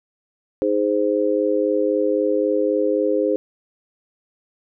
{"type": "chord", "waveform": "sine", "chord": "Ab major", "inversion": "second", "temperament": "just", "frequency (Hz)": [311.5, 415.3, 519.1], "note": ["Eb4", "Ab4", "C5"], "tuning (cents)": [2, 0, -14], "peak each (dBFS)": [-22, -21, -20], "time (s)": [0.62, 3.36], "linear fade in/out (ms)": 0, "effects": []}